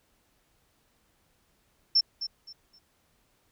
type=tone with echo; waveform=sine; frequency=5370 Hz; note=E8; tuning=31 cents sharp; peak=-18 dBFS; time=1.95-2.01 s; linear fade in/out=10 ms; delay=260 ms; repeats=3; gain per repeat=-12 dB; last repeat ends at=2.79 s; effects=pink hiss -69 dBFS RMS until 3.51 s